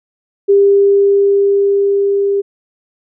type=tone with level ramp; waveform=sine; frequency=399.2 Hz; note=G4; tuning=32 cents sharp; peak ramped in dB=-5 to -11 dBFS; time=0.48-2.42 s; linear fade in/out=20 ms; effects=none